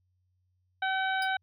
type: harmonic tone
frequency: 763 Hz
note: G5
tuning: 47 cents flat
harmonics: 1 / 2 / 3 / 4 / 5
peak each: -30 / -30 / -40 / -42 / -40 dBFS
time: 0.82-1.37 s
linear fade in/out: 5 ms
type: tone with exponential decay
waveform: 35% pulse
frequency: 4900 Hz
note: D#8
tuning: 27 cents flat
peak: -32 dBFS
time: 1.22-1.3 s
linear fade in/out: 2 ms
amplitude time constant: 16 ms
effects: added 91 Hz sine -70 dBFS peak until 1.42 s